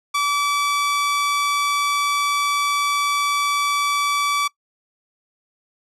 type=tone; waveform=sawtooth; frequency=1152 Hz; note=D6; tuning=34 cents flat; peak=-14 dBFS; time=0.14-4.48 s; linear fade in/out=10 ms; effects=noise-tail reverb RT60 0.1 s tail -23 dB re dry + low-pass 10000 Hz 12 dB/octave